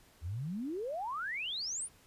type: exponential sweep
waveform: sine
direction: up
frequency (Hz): 74.4 to 10080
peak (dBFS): -35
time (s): 0.21-1.89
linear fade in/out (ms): 50
effects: pink hiss -63 dBFS RMS until 2.06 s + resampled to 32000 Hz